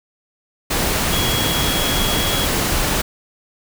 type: tone in noise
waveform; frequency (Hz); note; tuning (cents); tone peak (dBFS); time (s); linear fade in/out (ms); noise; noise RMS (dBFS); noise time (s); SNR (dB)
sine; 3322; G#7; 0; -23; 1.12-2.46; 10; pink; -19; 0.7-3.02; -7
effects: none